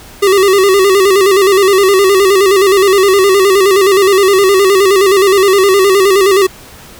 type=tone with vibrato; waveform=square; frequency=389.1 Hz; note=G4; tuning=13 cents flat; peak=-6 dBFS; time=0.22-6.47 s; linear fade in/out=10 ms; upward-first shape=square; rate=9.6 Hz; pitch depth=63 cents each way; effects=pink hiss -35 dBFS RMS until 6.99 s